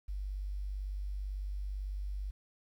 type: tone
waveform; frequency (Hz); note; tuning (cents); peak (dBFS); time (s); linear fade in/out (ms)
sine; 49; G1; 0; -35; 0.08-2.31; 10
effects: 11-bit